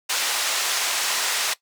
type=band-pass noise; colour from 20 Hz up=white; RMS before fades=-24 dBFS; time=0.09-1.54 s; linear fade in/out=10 ms; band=660 to 7000 Hz; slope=12 dB/octave; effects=noise-tail reverb RT60 0.1 s tail -18 dB re dry